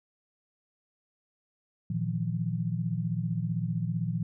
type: chord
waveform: sine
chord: Bb suspended fourth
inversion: none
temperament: equal with one note detuned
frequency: 116.54 / 159.11 / 174.61 Hz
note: Bb2 / Eb3 / F3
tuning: 0 / +39 / 0 cents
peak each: -32 dBFS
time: 1.9-4.23 s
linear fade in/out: 5 ms
effects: none